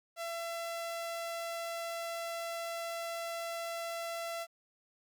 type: tone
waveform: sawtooth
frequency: 673 Hz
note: E5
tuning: 36 cents sharp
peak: -33 dBFS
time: 0.16-4.47 s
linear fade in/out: 50 ms
effects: 12-bit

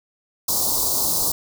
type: band-stop noise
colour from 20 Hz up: white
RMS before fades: -21 dBFS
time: 0.48-1.32 s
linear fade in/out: 5 ms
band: 1100 to 4100 Hz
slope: 48 dB/octave
effects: none

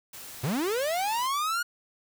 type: noise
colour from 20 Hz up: white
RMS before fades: -43 dBFS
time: 0.13-1.27 s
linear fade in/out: 5 ms
type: linear sweep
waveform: 45% pulse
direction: up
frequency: 110 to 1451 Hz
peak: -26 dBFS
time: 0.43-1.63 s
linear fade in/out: 10 ms
effects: none

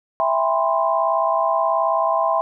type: chord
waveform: sine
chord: C major seventh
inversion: first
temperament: equal with one note detuned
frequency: 659.3 / 801.9 / 987.8 / 1046.5 Hz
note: E5 / G5 / B5 / C6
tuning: 0 / +39 / 0 / 0 cents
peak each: -20 / -23 / -25 / -21 dBFS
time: 0.2-2.41 s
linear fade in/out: 0 ms
effects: none

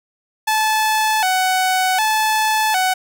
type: tone with vibrato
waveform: sawtooth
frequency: 805 Hz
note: G5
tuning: 46 cents sharp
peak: -11 dBFS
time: 0.47-2.94 s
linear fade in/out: 10 ms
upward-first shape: square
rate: 0.66 Hz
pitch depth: 130 cents each way
effects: none

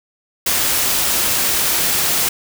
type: noise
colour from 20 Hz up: white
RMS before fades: -17 dBFS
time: 0.46-2.29 s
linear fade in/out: 5 ms
effects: none

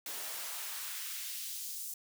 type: noise with high-pass filter sweep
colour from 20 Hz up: white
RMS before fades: -41 dBFS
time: 0.06-1.94 s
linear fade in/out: 2 ms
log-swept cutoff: 330 to 7200 Hz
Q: 0.92
effects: none

